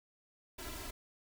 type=noise with comb filter; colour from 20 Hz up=pink; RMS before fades=-44 dBFS; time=0.58-0.91 s; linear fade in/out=10 ms; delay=3 ms; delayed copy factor=+0.95; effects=none